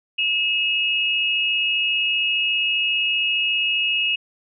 sine tone pair together, 2604 / 2869 Hz, E7 / F7, -22 / +46 cents, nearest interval major second, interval 168 cents, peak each -21 dBFS, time 0.18-4.16 s, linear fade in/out 10 ms, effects none

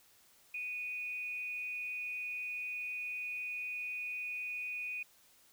sine tone with frequency modulation, 2474 Hz, D#7, 10 cents flat, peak -37 dBFS, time 0.54-5.03 s, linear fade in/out 5 ms, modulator 199 Hz, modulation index 0.32, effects white hiss -65 dBFS RMS until 5.52 s

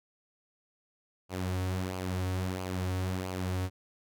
sawtooth tone with flanger, 92.5 Hz, F#2, in tune, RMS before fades -33 dBFS, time 1.29-3.7 s, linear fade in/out 50 ms, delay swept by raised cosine 0.53 to 5.03 ms, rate 1.5 Hz, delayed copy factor -0.55, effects none

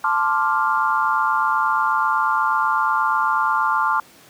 sine chord, D minor seventh, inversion second, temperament equal, 880 / 1046.5 / 1174.7 / 1396.9 Hz, A5 / C6 / D6 / F6, 0 / 0 / 0 / 0 cents, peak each -22 dBFS, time 0.04-4 s, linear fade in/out 2 ms, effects pink hiss -48 dBFS RMS until 4.29 s + high-pass 150 Hz 12 dB/octave

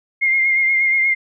sine tone with vibrato, 2124 Hz, C7, 25 cents sharp, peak -13 dBFS, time 0.21-1.15 s, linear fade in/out 20 ms, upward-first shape sine, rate 8.4 Hz, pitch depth 29 cents each way, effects none

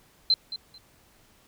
sine tone with echo, 4100 Hz, C8, 36 cents flat, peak -17 dBFS, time 0.3-0.34 s, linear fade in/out 2 ms, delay 220 ms, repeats 2, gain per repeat -14 dB, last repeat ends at 0.78 s, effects pink hiss -60 dBFS RMS until 1.47 s

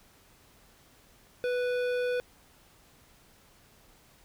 triangle tone with hard clipping, 493.9 Hz, B4, in tune, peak -29 dBFS, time 1.44-2.2 s, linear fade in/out 0 ms, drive 17 dB, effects pink hiss -60 dBFS RMS until 4.24 s

